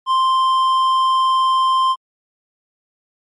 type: tone with hard clipping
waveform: sine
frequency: 1046.5 Hz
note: C6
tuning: in tune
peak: -14 dBFS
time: 0.06-1.96 s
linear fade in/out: 50 ms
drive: 6 dB
effects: MP3 48 kbps